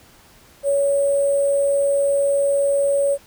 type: tone with sample-and-hold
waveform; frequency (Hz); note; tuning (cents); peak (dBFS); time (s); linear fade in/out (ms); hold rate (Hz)
sine; 560; C#5; +18; -15; 0.63-3.18; 50; 8820
effects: pink hiss -50 dBFS RMS until 3.26 s